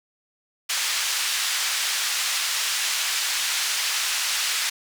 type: band-pass noise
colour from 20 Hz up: white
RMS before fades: -25 dBFS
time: 0.69-4.7 s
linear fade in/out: 10 ms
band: 1400 to 6400 Hz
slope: 12 dB/octave
effects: none